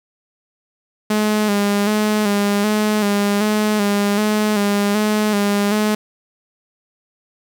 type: tone with vibrato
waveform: sawtooth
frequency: 207.7 Hz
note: G#3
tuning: in tune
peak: -11 dBFS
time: 1.1-5.95 s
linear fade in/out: 5 ms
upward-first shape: square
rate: 1.3 Hz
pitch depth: 39 cents each way
effects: 7-bit